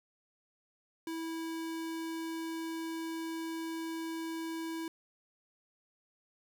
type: tone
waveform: square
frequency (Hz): 326.8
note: E4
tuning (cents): -15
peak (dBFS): -37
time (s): 1.07-4.88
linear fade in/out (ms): 2
effects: none